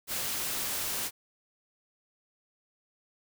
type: noise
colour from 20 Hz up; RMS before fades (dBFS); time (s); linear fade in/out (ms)
white; -33; 0.07-1.11; 50
effects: none